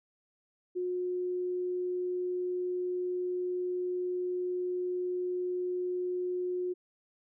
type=tone; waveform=sine; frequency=361.1 Hz; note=F#4; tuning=42 cents flat; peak=-30 dBFS; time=0.75-6.74 s; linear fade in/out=20 ms; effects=none